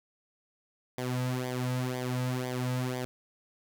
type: tone with flanger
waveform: sawtooth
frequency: 126.3 Hz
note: B2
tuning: 39 cents sharp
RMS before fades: -32 dBFS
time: 0.98-3.05 s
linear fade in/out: 0 ms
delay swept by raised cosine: 0.73 to 2.83 ms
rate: 2 Hz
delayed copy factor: -0.75
effects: none